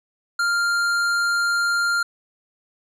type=tone with hard clipping; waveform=triangle; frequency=1396.9 Hz; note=F6; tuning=in tune; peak=-20 dBFS; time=0.39-2.03 s; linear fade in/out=5 ms; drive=15 dB; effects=none